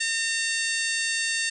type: harmonic tone with a mistuned harmonic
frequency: 910 Hz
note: A#5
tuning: 42 cents flat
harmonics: 2 / 3 / 4 / 5 / 6 / 7 / 8 / 9 / 10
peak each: -28 / -31 / -34 / -32 / -39 / -36 / -36 / -35 / -40 dBFS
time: 0-1.5 s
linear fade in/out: 10 ms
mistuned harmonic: 7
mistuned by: -18 cents
effects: none